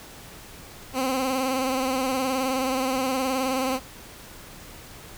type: tone with vibrato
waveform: 15% pulse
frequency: 261.6 Hz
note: C4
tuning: in tune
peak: -17 dBFS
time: 0.93-3.8 s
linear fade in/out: 50 ms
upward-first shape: sine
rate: 19 Hz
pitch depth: 52 cents each way
effects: pink hiss -44 dBFS RMS until 5.17 s